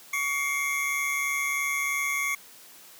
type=tone cluster; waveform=square; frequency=1132 / 2135 / 2278 Hz; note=C#6 / C7 / C#7; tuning=+36 / +34 / +47 cents; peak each=-35 / -28 / -33 dBFS; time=0.13-2.35 s; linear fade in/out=5 ms; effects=white hiss -50 dBFS RMS until 2.99 s + high-pass 150 Hz 12 dB/octave